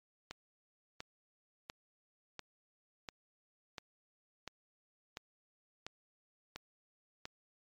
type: click train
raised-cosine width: 0.2 ms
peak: -25 dBFS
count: 11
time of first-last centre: 0.31-7.254 s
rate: 1.44 Hz
effects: MP3 96 kbps